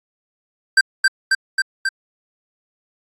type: tone with echo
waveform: square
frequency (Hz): 1568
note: G6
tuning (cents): 0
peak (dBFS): -9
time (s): 0.77-0.81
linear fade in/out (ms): 5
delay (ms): 270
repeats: 4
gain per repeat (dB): -2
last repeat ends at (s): 1.89
effects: low-pass 8000 Hz 12 dB/octave + AAC 48 kbps